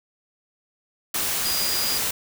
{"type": "tone in noise", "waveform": "sine", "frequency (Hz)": 4876, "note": "D#8", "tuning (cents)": -36, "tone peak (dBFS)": -26, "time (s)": [1.45, 1.98], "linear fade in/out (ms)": 5, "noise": "white", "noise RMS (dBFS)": -25, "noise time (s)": [1.14, 2.11], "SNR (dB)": -4, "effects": []}